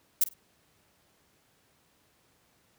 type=noise with echo; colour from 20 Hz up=violet; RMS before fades=-22 dBFS; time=0.21-0.24 s; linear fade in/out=5 ms; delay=49 ms; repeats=2; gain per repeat=-15 dB; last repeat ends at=0.338 s; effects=pink hiss -67 dBFS RMS until 2.78 s + high-pass 80 Hz 12 dB/octave